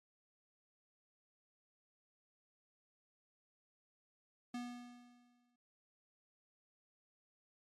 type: tone with exponential decay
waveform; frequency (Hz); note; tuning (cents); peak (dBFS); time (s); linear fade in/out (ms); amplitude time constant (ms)
square; 243.3; B3; -26; -40; 4.54-5.56; 5; 220
effects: low-pass 8000 Hz 12 dB/octave + MP3 64 kbps